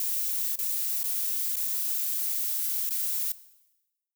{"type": "noise with dropouts", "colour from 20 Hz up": "violet", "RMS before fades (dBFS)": -29, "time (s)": [0, 3.32], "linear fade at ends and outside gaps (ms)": 2, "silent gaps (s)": [[0.557, 0.588], [1.032, 1.04], [1.558, 1.566], [2.893, 2.906]], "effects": ["noise-tail reverb RT60 1.0 s tail -17 dB re dry"]}